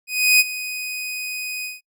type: tone with ADSR envelope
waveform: sawtooth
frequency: 2497 Hz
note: D#7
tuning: 6 cents sharp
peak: -7 dBFS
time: 0.07-1.81 s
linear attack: 330 ms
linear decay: 30 ms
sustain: -16 dB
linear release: 170 ms
effects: noise-tail reverb RT60 0.1 s tail -26 dB re dry